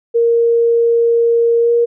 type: tone with pitch glide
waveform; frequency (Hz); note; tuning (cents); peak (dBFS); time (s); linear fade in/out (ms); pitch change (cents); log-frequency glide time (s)
sine; 466.2 to 471.3; A#4 to A#4; 0 to +19; -9; 0.14-1.86; 20; +19; 1.6-1.71
effects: none